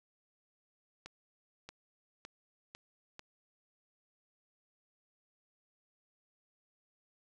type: accelerating click train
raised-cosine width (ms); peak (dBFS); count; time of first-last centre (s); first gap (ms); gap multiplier
0.2; -29; 5; 1.06-3.194; 630; 0.89
effects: none